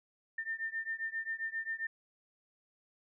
sine beating tone pair, 1800 / 1807.5 Hz, A6 / A6, +39 / +46 cents, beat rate 7.5 Hz, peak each -38 / -39 dBFS, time 0.38-1.87 s, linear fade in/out 5 ms, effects none

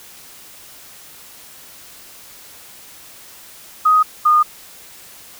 sine tone pair in turn, 1252 / 1222.7 Hz, D#6 / D#6, +10 / -31 cents, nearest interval unison, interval 41 cents, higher first, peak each -9 dBFS, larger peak neither, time 3.85-4.03 / 4.25-4.43 s, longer neither, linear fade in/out 10 ms, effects white hiss -41 dBFS RMS until 5.39 s

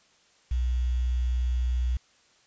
sine tone with quantisation, 61.6 Hz, B1, 4 cents flat, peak -23 dBFS, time 0.51-1.97 s, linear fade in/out 5 ms, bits 8, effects white hiss -62 dBFS RMS until 2.46 s + resampled to 16000 Hz

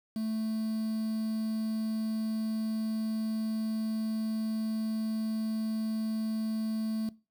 triangle tone with quantisation, 220 Hz, A3, in tune, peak -28 dBFS, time 0.16-7.09 s, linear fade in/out 2 ms, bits 8, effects noise-tail reverb RT60 0.3 s tail -20 dB re dry

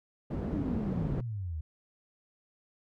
white low-pass noise, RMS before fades -34 dBFS, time 0.3-1.21 s, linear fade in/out 10 ms, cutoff 250 Hz, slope 12 dB/octave
sine exponential sweep, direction down, 311.1 to 74 Hz, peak -33 dBFS, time 0.53-1.61 s, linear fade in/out 5 ms
effects none

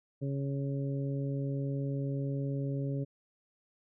harmonic tone, 138.59 Hz, C#3, in tune, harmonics 1 / 2 / 3 / 4, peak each -32 / -38 / -42 / -44 dBFS, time 0.21-3.05 s, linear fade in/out 20 ms, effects none

